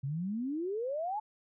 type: exponential sweep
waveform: sine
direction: up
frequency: 130.1 to 880 Hz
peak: -32 dBFS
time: 0.03-1.2 s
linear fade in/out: 10 ms
effects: none